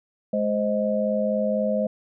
sine tone cluster, 211.1 / 522 / 626 Hz, G#3 / C5 / D#5, +29 / -4 / +10 cents, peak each -25 dBFS, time 0.33-1.87 s, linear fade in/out 5 ms, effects none

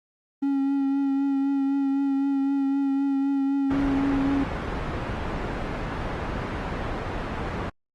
triangle tone with vibrato, 275.4 Hz, C#4, 11 cents flat, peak -19 dBFS, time 0.42-4.44 s, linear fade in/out 10 ms, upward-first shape triangle, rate 3.9 Hz, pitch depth 24 cents each way
pink low-pass noise, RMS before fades -30 dBFS, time 3.7-7.7 s, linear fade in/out 10 ms, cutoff 1700 Hz, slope 12 dB/octave
effects Opus 24 kbps

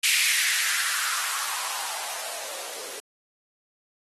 violet noise with band-pass filter sweep, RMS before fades -28 dBFS, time 0.03-3 s, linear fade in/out 10 ms, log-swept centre 2500 to 430 Hz, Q 2.9, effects AAC 32 kbps

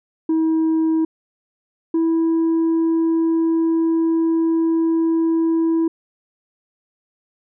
sine tone pair in turn, 320.8 / 327.9 Hz, E4 / E4, -47 / -9 cents, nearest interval unison, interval 38 cents, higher second, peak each -12 dBFS, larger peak neither, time 0.29-1.05 / 1.94-5.88 s, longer second, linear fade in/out 5 ms, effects tanh soft clip ceiling -14 dBFS

